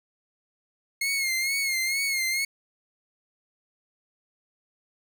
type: tone with vibrato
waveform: sawtooth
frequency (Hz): 2152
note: C7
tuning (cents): +48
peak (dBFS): -21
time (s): 1.01-2.45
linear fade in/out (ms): 5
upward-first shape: sine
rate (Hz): 2.2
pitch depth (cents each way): 61
effects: none